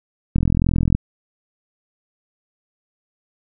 click train, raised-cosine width 5 ms, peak -5 dBFS, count 26, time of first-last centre 0.36-0.95 s, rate 42.4 Hz, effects none

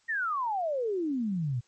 sine exponential sweep, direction down, 1897 to 114.4 Hz, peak -27 dBFS, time 0.08-1.61 s, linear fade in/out 20 ms, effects white hiss -67 dBFS RMS until 1.67 s + MP3 32 kbps

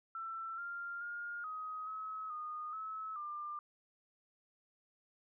sine tone with pitch steps, 1337 / 1394 / 1417 / 1260 / 1283 / 1230 / 1295 / 1195 Hz, E6 / F6 / F6 / D#6 / E6 / D#6 / E6 / D6, +24 / -4 / +25 / +21 / -47 / -20 / -31 / +30 cents, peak -40 dBFS, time 0.15-3.59 s, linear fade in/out 2 ms, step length 430 ms, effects none

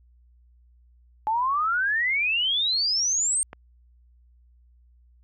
sine exponential sweep, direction up, 849 to 8770 Hz, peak -21 dBFS, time 1.27-3.43 s, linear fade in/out 0 ms
click, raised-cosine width 0.5 ms, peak -23 dBFS, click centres 3.531 s
effects added 60 Hz sine -54 dBFS peak until 5.23 s

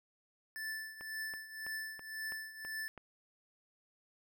square tone with tremolo, 1757 Hz, A6, 3 cents flat, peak -38 dBFS, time 0.56-2.88 s, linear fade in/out 0 ms, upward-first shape triangle, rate 1.9 Hz, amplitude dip 80%
click train, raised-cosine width 0.5 ms, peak -34 dBFS, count 7, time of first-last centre 1.01-2.977 s, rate 3.05 Hz
effects none

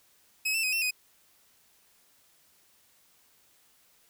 sawtooth tone with pitch steps, 2558 / 2667 / 2520 / 2700 / 2502 Hz, D#7 / E7 / D#7 / E7 / D#7, +47 / +20 / +21 / +41 / +9 cents, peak -23 dBFS, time 0.45-0.91 s, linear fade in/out 10 ms, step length 92 ms, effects white hiss -64 dBFS RMS until 4.09 s

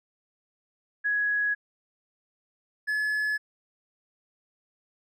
sine / triangle tone pair in turn, 1672 / 1710.1 Hz, G#6 / A6, +11 / -50 cents, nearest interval unison, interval 39 cents, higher second, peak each -23 dBFS, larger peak neither, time 1.04-1.55 / 2.87-3.38 s, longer neither, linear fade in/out 20 ms, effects none

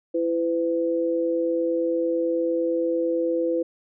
sine tone pair together, 333.9 / 505 Hz, E4 / B4, +22 / +39 cents, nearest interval perfect fifth, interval 717 cents, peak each -24 / -23 dBFS, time 0.14-3.63 s, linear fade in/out 10 ms, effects none

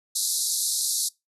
white band-pass noise, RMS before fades -26 dBFS, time 0.15-1.09 s, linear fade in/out 10 ms, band 3800 to 12000 Hz, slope 96 dB/octave, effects noise-tail reverb RT60 0.2 s tail -23 dB re dry

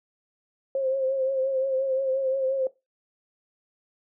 sine tone with vibrato, 532 Hz, C5, 29 cents sharp, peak -22 dBFS, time 0.75-2.67 s, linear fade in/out 2 ms, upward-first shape triangle, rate 5.7 Hz, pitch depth 48 cents each way, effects noise-tail reverb RT60 0.2 s tail -17 dB re dry

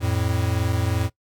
square tone pair together, 87.31 / 110 Hz, F2 / A2, 0 / 0 cents, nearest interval major third, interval 400 cents, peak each -24 dBFS, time 0-1.1 s, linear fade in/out 50 ms, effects noise-tail reverb RT60 0.1 s tail -20 dB re dry

